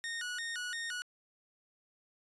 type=tone with vibrato; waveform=sawtooth; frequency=1644 Hz; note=G#6; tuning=18 cents flat; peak=-33 dBFS; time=0.04-1.02 s; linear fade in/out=0 ms; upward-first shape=square; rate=2.9 Hz; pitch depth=200 cents each way; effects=resampled to 22050 Hz